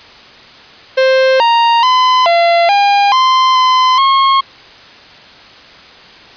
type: tone with pitch steps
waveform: 45% pulse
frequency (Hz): 525 / 932 / 1017 / 683 / 807 / 1038 / 1026 / 1083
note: C5 / A#5 / C6 / F5 / G#5 / C6 / C6 / C#6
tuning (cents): +6 / -1 / -50 / -39 / -50 / -14 / -34 / -41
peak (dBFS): -7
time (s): 0.97-4.41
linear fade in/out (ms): 10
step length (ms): 430
effects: white hiss -37 dBFS RMS until 6.36 s + resampled to 11025 Hz